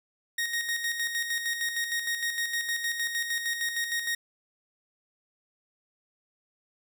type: tone with tremolo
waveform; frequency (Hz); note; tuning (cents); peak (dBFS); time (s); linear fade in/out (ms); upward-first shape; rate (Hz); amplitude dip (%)
sawtooth; 1867; A#6; +2; -23; 0.38-4.15; 5; square; 6.5; 50
effects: none